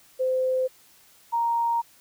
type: tone pair in turn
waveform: sine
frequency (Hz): 516 / 932.8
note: C5 / A#5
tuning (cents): -24 / +1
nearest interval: minor seventh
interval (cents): 1025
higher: second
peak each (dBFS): -21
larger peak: neither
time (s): 0.19-0.68 / 1.32-1.82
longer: second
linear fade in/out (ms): 20
effects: white hiss -56 dBFS RMS until 2 s